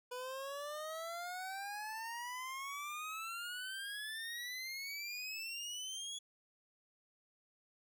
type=exponential sweep; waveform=25% pulse; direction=up; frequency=491.6 to 3388 Hz; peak=-38 dBFS; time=0.11-6.19 s; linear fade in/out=10 ms; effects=none